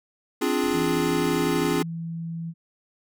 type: chord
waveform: square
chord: D half-diminished seventh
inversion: third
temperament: equal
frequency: 261.6 / 293.7 / 349.2 / 415.3 Hz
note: C4 / D4 / F4 / Ab4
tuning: 0 / 0 / 0 / 0 cents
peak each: -28 dBFS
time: 0.41-1.83 s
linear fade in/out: 10 ms
type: click train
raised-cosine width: 3 ms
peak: -32 dBFS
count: 52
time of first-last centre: 0.64-1.783 s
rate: 44.6 Hz
type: tone with pitch glide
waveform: sine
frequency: 164.81 to 165.86 Hz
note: E3 to E3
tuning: 0 to +11 cents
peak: -29 dBFS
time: 0.72-2.54 s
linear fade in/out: 50 ms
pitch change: +11 cents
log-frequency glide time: 1.43-1.9 s
effects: none